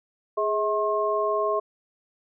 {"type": "tone cluster", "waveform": "sine", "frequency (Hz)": [416.6, 643, 1073], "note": ["G#4", "E5", "C6"], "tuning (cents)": [5, -43, 43], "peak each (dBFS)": -26, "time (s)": [0.37, 1.6], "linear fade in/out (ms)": 10, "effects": []}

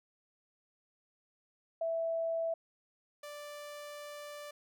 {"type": "tone pair in turn", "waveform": ["sine", "sawtooth"], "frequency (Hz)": [659.3, 587.4], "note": ["E5", "D5"], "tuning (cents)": [0, 0], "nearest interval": "major second", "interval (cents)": 200, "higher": "first", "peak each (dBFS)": [-31, -40], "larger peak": "first", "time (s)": [[1.81, 2.54], [3.23, 4.51]], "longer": "second", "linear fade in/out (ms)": 5, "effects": []}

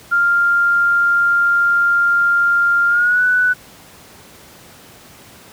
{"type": "tone with pitch glide", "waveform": "sine", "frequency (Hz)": [1396.9, 1488.5], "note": ["F6", "F#6"], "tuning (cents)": [0, 10], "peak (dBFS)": -11, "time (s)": [0.11, 3.54], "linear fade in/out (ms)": 20, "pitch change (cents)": 110, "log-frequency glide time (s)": [2.88, 3.23], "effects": ["pink hiss -42 dBFS RMS until 5.52 s", "high-pass 80 Hz 12 dB/octave"]}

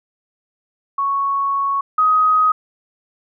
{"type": "tone pair in turn", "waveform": "sine", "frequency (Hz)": [1108.7, 1257], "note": ["C#6", "D#6"], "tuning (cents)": [0, 17], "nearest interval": "major second", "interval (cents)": 217, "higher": "second", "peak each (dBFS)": [-16, -11], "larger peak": "second", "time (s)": [[0.98, 1.81], [1.98, 2.52]], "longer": "first", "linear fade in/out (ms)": 5, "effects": []}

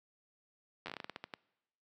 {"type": "slowing click train", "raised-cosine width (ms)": 0.3, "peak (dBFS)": -25, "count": 13, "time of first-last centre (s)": [0.86, 1.338], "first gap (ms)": 10, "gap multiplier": 1.23, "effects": ["noise-tail reverb RT60 0.9 s tail -23 dB re dry", "high-pass 150 Hz 12 dB/octave"]}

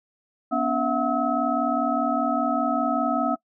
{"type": "tone cluster", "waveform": "sine", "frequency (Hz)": [244.1, 283.7, 666, 731, 1288], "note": ["B3", "C#4", "E5", "F#5", "E6"], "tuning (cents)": [-20, 40, 18, -21, -41], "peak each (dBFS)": -27, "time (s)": [0.51, 3.36], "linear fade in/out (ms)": 20, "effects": ["noise-tail reverb RT60 0.1 s tail -24 dB re dry"]}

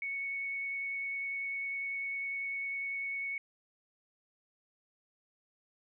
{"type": "tone with vibrato", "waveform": "sine", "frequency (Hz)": 2217, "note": "C#7", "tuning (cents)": 0, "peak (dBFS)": -34, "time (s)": [0.02, 3.38], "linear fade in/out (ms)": 2, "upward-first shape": "triangle", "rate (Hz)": 10, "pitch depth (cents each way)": 10, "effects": []}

